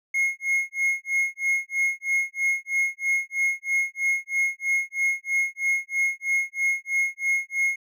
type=tone with tremolo; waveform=triangle; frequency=2157 Hz; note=C#7; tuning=48 cents flat; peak=-17 dBFS; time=0.14-7.76 s; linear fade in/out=5 ms; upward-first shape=sine; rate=3.1 Hz; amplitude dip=100%; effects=none